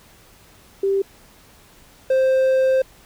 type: tone pair in turn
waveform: sine / triangle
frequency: 392 / 524.7 Hz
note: G4 / C5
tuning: 0 / +5 cents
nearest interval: perfect fourth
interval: 505 cents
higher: second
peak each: -16 / -12 dBFS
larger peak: second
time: 0.83-1.02 / 2.1-2.82 s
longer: second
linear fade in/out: 5 ms
effects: pink hiss -50 dBFS RMS until 3.05 s